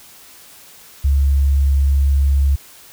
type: tone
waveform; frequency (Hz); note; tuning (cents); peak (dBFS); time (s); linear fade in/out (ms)
sine; 69.3; C#2; 0; -11; 1.04-2.56; 10
effects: white hiss -43 dBFS RMS until 2.92 s